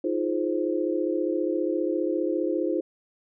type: chord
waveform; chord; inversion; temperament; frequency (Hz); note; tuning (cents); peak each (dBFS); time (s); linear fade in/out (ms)
sine; F minor seventh; third; just; 314.3 / 349.2 / 419.1 / 523.8; Eb4 / F4 / Ab4 / C5; +18 / 0 / +16 / +2; -28 / -27 / -32 / -30; 0.04-2.81; 5
effects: none